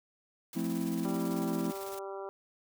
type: noise with tremolo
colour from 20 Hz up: white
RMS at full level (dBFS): -46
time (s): 0.53-1.99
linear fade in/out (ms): 2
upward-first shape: square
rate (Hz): 18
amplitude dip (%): 45
type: chord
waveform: triangle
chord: F major seventh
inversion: none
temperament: equal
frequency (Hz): 174.61 / 220 / 261.6 / 329.6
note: F3 / A3 / C4 / E4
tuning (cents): 0 / 0 / 0 / 0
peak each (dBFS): -34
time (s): 0.55-1.72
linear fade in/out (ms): 20
type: harmonic tone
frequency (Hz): 195.5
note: G3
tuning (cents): -4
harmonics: 2 / 3 / 4 / 5 / 6 / 7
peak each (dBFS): -40 / -44 / -46 / -48 / -50 / -51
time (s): 1.05-2.29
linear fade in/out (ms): 0
effects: none